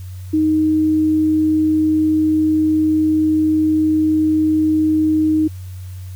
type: tone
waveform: sine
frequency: 311.1 Hz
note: D#4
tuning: in tune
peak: -12 dBFS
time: 0.33-5.48 s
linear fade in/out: 10 ms
effects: added 92 Hz sine -28 dBFS peak until 6.15 s + white hiss -48 dBFS RMS until 6.15 s